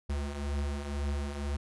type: beating tone pair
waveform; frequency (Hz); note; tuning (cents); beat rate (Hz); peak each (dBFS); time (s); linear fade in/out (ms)
square; 69.9 / 71.9; C#2 / D2; +15 / -36; 2; -39 / -33; 0.09-1.57; 10
effects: resampled to 24000 Hz